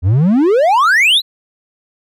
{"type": "exponential sweep", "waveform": "triangle", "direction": "up", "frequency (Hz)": [82.5, 4186], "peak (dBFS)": -6, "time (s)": [0.02, 1.22], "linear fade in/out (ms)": 50, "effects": []}